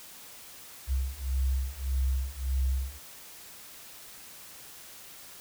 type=beating tone pair; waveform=sine; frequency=64.8 / 66.5 Hz; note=C2 / C2; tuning=-16 / +29 cents; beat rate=1.7 Hz; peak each=-30 / -29 dBFS; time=0.87-2.99 s; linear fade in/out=50 ms; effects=white hiss -48 dBFS RMS until 5.4 s

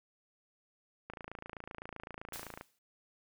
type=click train; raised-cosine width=0.5 ms; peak=-28 dBFS; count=43; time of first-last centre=1.1-2.611 s; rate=27.8 Hz
type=noise with exponential decay; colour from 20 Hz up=white; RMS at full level=-42 dBFS; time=2.33-2.79 s; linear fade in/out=5 ms; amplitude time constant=100 ms
effects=none

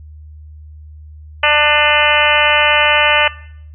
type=harmonic tone with a mistuned harmonic; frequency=297.2 Hz; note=D4; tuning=21 cents sharp; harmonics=2 / 3 / 4 / 5 / 6 / 7 / 8 / 9 / 10; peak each=-18 / -18 / -18 / -18 / -18 / -18 / -18 / -18 / -18 dBFS; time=1.43-3.28 s; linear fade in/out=5 ms; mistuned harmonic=8; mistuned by=+46 cents; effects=noise-tail reverb RT60 0.7 s tail -21 dB re dry + added 76 Hz sine -33 dBFS peak until 3.74 s

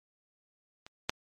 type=clicks; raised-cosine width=0.2 ms; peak=-29 / -10 dBFS; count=2; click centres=0.865 / 1.095 s; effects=MP3 64 kbps

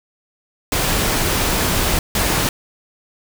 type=noise bursts at uneven times; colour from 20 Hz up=pink; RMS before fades=-18 dBFS; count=2; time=0.72-1.99 / 2.15-2.49 s; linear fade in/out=2 ms; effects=none

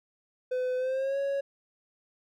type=tone with pitch glide; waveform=triangle; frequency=506 to 555 Hz; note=B4 to C#5; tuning=+42 to +2 cents; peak=-25 dBFS; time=0.51-1.41 s; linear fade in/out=10 ms; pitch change=+160 cents; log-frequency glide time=0.77-1.18 s; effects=none

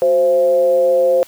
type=tone with frequency modulation; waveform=sine; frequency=523.3 Hz; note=C5; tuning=in tune; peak=-10 dBFS; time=0.02-1.23 s; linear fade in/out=0 ms; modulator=154 Hz; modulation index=0.47; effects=white hiss -44 dBFS RMS until 1.27 s + high-pass 100 Hz 12 dB/octave

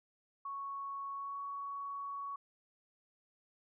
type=tone with pitch glide; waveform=sine; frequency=1108.7 to 1119.6 Hz; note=C#6 to C#6; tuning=0 to +17 cents; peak=-39 dBFS; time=0.45-2.36 s; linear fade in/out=5 ms; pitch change=+17 cents; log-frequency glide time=1.13-1.4 s; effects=none

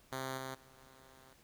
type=tone with level steps; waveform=5% pulse; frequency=131.8 Hz; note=C3; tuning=13 cents sharp; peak=-27 / -30 / -50 / -48 dBFS; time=0.12-1.33 s; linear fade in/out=2 ms; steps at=0.37 / 0.54 / 0.77 s; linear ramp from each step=10 ms; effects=pink hiss -65 dBFS RMS until 1.43 s

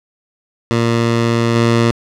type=tone with level steps; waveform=15% pulse; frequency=116.54 Hz; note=A#2; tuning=in tune; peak=-6 / -4 dBFS; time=0.71-1.91 s; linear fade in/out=0 ms; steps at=1.55 s; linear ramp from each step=10 ms; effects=low-pass 6000 Hz 12 dB/octave + 7-bit

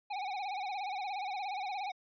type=tone with vibrato; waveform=square; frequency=784 Hz; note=G5; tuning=in tune; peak=-36 dBFS; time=0.1-1.92 s; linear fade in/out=10 ms; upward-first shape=sine; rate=17 Hz; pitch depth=110 cents each way; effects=resampled to 11025 Hz

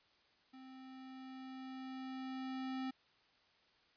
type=tone with level ramp; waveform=square; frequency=261.6 Hz; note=C4; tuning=in tune; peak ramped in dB=-54 to -39 dBFS; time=0.53-2.91 s; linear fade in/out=10 ms; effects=white hiss -71 dBFS RMS until 3.96 s + resampled to 11025 Hz

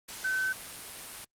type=tone in noise; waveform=sine; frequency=1527 Hz; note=G6; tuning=46 cents flat; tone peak=-27 dBFS; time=0.24-0.53 s; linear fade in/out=10 ms; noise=white; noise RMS=-41 dBFS; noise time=0.08-1.25 s; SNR=+11 dB; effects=low-pass 12000 Hz 12 dB/octave + Opus 48 kbps

